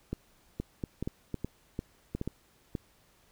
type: clicks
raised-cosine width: 3 ms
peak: -20 dBFS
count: 12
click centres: 0.13 / 0.6 / 0.838 / 1.026 / 1.075 / 1.343 / 1.446 / 1.791 / 2.15 / 2.214 / 2.276 / 2.752 s
effects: pink hiss -65 dBFS RMS until 3.31 s